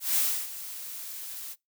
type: noise with ADSR envelope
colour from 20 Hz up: blue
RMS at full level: -24 dBFS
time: 0-1.56 s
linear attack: 160 ms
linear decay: 310 ms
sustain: -15 dB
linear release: 46 ms
effects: noise-tail reverb RT60 0.2 s tail -25 dB re dry